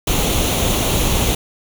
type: noise with comb filter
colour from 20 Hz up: pink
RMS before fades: -17 dBFS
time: 0.07-1.35 s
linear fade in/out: 5 ms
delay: 0.3 ms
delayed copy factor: +0.55
effects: none